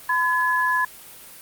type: tone pair together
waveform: sine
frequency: 1010.8 / 1700 Hz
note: B5 / G#6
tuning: +40 / +40 cents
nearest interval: major sixth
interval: 900 cents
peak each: -21 dBFS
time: 0.09-0.85 s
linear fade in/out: 5 ms
effects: white hiss -43 dBFS RMS until 1.41 s + Opus 32 kbps